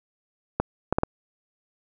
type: clicks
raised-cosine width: 1 ms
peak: -7 dBFS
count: 4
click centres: 0.6 / 0.926 / 0.985 / 1.034 s
effects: none